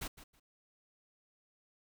pink noise with echo, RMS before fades -40 dBFS, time 0.01-0.08 s, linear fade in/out 10 ms, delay 160 ms, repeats 2, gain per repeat -14 dB, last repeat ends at 0.4 s, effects none

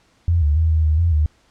sine tone with pitch steps, 85.1 / 73.8 / 80.7 / 79.3 / 77.3 / 84.8 / 76.1 Hz, F2 / D2 / E2 / D#2 / D#2 / E2 / D#2, -44 / +9 / -36 / +33 / -11 / +50 / -38 cents, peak -13 dBFS, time 0.28-1.26 s, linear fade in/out 0 ms, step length 140 ms, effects pink hiss -58 dBFS RMS until 1.5 s + low-pass 7000 Hz 12 dB/octave

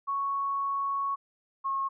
sine tone pair in turn, 1108.7 / 1087.1 Hz, C#6 / C#6, 0 / -34 cents, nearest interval unison, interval 34 cents, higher first, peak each -27 dBFS, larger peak neither, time 0.07-1.16 / 1.64-1.89 s, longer first, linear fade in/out 20 ms, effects none

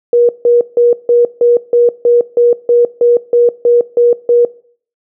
sine tone bursts, 478.6 Hz, A#4, 46 cents sharp, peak -5 dBFS, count 14, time 0.13-4.45 s, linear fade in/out 2 ms, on 160 ms, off 160 ms, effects noise-tail reverb RT60 0.5 s tail -20 dB re dry

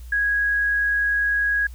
sine tone, 1655 Hz, G#6, 6 cents flat, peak -18 dBFS, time 0.12-1.67 s, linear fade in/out 5 ms, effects added 60 Hz sine -35 dBFS peak until 1.74 s + white hiss -54 dBFS RMS until 1.74 s

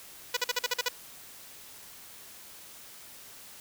5% pulse tone bursts, 491.5 Hz, B4, 8 cents flat, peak -14 dBFS, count 8, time 0.34-0.886 s, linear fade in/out 5 ms, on 28 ms, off 46 ms, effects white hiss -49 dBFS RMS until 3.6 s

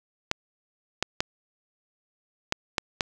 clicks, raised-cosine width 0.2 ms, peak -6 dBFS, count 6, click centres 0.314 / 1.026 / 1.205 / 2.524 / 2.782 / 3.008 s, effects none

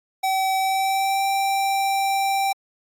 square tone with pitch glide, 765 to 783.3 Hz, G5 to G5, -42 to -2 cents, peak -20 dBFS, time 0.23-2.53 s, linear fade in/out 10 ms, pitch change +40 cents, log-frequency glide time 0.57-1.25 s, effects AAC 64 kbps

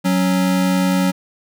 square tone pair together, 185 / 275.8 Hz, F#3 / C#4, 0 / -9 cents, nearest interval perfect fifth, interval 691 cents, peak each -16 / -21 dBFS, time 0.04-1.12 s, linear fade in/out 20 ms, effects none

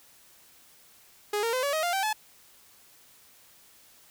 sawtooth tone with pitch steps, 415.3 / 460.8 / 511.3 / 567.3 / 629.5 / 698.4 / 775 / 859.9 Hz, G#4 / A#4 / C5 / C#5 / D#5 / F5 / G5 / A5, 0 / -20 / -40 / +40 / +20 / 0 / -20 / -40 cents, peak -22 dBFS, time 1.33-2.13 s, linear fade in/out 5 ms, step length 100 ms, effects white hiss -57 dBFS RMS until 4.1 s

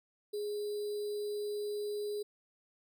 sine tone with sample-and-hold, 415.3 Hz, G#4, in tune, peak -34 dBFS, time 0.33-2.23 s, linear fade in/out 10 ms, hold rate 4410 Hz, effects none

